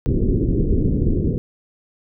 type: low-pass noise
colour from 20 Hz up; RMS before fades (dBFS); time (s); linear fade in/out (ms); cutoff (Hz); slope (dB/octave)
pink; -18; 0.06-1.38; 0; 430; 48
effects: none